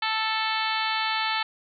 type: harmonic tone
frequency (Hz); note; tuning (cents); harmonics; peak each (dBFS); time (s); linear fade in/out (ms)
440; A4; 0; 2 / 3 / 4 / 5 / 6 / 7 / 8 / 9 / 10; -29 / -31 / -32 / -33 / -34 / -34 / -35 / -36 / -36; 0.02-1.43; 5
effects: none